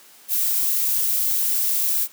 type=noise; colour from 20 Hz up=violet; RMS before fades=-21 dBFS; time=0.28-2.08 s; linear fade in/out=50 ms; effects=white hiss -49 dBFS RMS until 2.12 s + high-pass 200 Hz 12 dB/octave